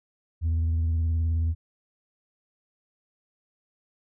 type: tone with vibrato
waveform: sine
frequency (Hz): 81.8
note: E2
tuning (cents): -13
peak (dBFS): -19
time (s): 0.41-1.55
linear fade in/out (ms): 50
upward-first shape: sine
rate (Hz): 19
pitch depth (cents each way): 41
effects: tanh soft clip ceiling -21 dBFS